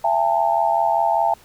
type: tone cluster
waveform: sine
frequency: 674 / 813 / 898 Hz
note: E5 / G#5 / A5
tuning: +38 / -37 / +35 cents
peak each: -20 dBFS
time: 0.04-1.34 s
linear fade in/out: 5 ms
effects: pink hiss -50 dBFS RMS until 1.44 s